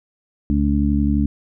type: harmonic tone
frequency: 71.7 Hz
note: D2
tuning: 41 cents flat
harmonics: 1 / 2 / 3 / 4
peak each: -19 / -25 / -19 / -21 dBFS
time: 0.5-1.26 s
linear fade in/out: 0 ms
effects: none